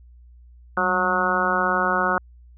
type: harmonic tone with a mistuned harmonic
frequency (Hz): 182.5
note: F#3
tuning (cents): -24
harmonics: 1 / 2 / 3 / 4 / 5 / 6 / 7 / 8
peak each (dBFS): -30 / -30 / -28 / -28 / -28 / -27 / -24 / -24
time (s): 0.77-2.18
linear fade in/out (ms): 2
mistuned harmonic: 1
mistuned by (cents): +88
effects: added 60 Hz sine -45 dBFS peak until 2.57 s